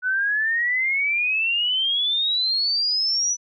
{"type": "exponential sweep", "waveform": "sine", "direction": "up", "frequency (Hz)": [1480, 5980], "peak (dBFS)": -19, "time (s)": [0.02, 3.37], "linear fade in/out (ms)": 50, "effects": []}